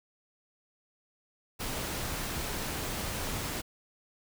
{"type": "noise", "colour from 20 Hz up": "pink", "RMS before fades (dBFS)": -35, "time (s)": [1.59, 3.62], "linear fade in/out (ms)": 20, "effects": []}